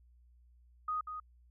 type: tone with echo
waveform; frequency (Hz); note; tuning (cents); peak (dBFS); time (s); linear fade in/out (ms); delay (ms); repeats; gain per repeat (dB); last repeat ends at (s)
sine; 1245; D#6; +1; -32; 0.88-1.01; 5; 190; 1; -7; 1.2
effects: added 60 Hz sine -60 dBFS peak until 1.5 s